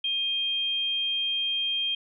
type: tone pair together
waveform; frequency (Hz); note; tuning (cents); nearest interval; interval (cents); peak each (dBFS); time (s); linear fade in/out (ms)
sine; 2489 / 3200; D#7 / G7; 0 / +35; major third; 435; -36 / -25; 0.04-1.95; 5
effects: none